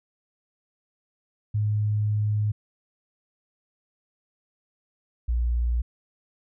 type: tone pair in turn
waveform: sine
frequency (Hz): 105.5 / 59.21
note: G#2 / A#1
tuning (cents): +28 / +28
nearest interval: minor seventh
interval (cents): 1000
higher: first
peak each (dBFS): -21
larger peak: neither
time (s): 1.54-2.52 / 5.28-5.82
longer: first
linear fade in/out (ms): 10
effects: none